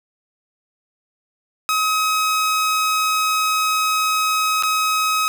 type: tone with dropouts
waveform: sawtooth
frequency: 1271 Hz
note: D#6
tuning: 36 cents sharp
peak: -13 dBFS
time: 1.69-5.28 s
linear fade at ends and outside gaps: 0 ms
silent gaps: 4.625-4.634 s
effects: none